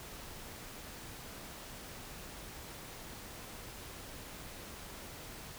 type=silence; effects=pink hiss -48 dBFS RMS until 5.58 s